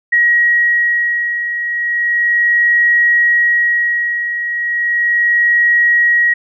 sine beating tone pair, 1900 / 1900.35 Hz, A#6 / A#6, +33 / +33 cents, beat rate 0.35 Hz, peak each -18 / -11 dBFS, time 0.12-6.34 s, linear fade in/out 10 ms, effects none

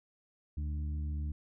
harmonic tone with a mistuned harmonic, 74.9 Hz, D2, 35 cents sharp, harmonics 1 / 2 / 3 / 4, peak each -33 / -45 / -49 / -52 dBFS, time 0.57-1.32 s, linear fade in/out 5 ms, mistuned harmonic 3, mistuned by -53 cents, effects none

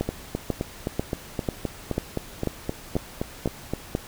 two click trains, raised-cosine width 2 ms, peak -12 / -10 dBFS, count 15 / 9, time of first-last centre 0.09-3.736 / 0.01-3.951 s, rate 3.84 / 2.03 Hz, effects pink hiss -43 dBFS RMS until 4.07 s

